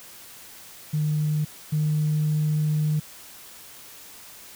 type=tone pair in turn; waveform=sine; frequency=151.8 / 152.38 Hz; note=D#3 / D#3; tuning=-42 / -36 cents; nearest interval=unison; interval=6 cents; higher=second; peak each=-20 / -19 dBFS; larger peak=second; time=0.93-1.45 / 1.72-3 s; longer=second; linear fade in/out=10 ms; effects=tanh soft clip ceiling -16 dBFS + white hiss -45 dBFS RMS until 4.55 s